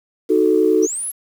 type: chord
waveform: sine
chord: D# diminished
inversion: none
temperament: equal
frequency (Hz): 311.1 / 370 / 440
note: D#4 / F#4 / A4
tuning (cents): 0 / 0 / 0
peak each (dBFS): -17 / -16 / -15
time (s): 0.29-0.87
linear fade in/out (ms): 20
type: linear sweep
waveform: sine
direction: up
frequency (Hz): 5588 to 11550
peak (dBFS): -22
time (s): 0.82-1.12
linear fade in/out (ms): 20
effects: tanh soft clip ceiling -1 dBFS + 7-bit